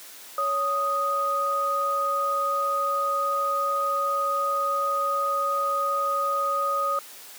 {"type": "tone pair together", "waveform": "sine", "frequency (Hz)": [558.2, 1244.5], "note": ["C#5", "D#6"], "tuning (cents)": [12, 0], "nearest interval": "octave + major second", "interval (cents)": 1388, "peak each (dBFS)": [-29, -23], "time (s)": [0.38, 6.99], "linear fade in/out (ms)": 2, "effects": ["white hiss -44 dBFS RMS until 7.38 s", "high-pass 300 Hz 12 dB/octave"]}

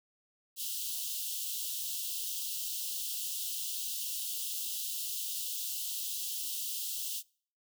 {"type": "high-pass noise", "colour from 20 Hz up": "white", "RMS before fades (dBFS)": -37, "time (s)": [0.56, 7.23], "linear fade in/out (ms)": 50, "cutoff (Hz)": 2800, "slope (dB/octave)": 96, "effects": ["noise-tail reverb RT60 0.5 s tail -25 dB re dry"]}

